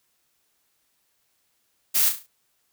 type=noise with echo; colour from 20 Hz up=blue; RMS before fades=-20 dBFS; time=1.94-2.1 s; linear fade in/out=20 ms; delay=34 ms; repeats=5; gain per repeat=-7 dB; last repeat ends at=2.27 s; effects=white hiss -70 dBFS RMS until 2.72 s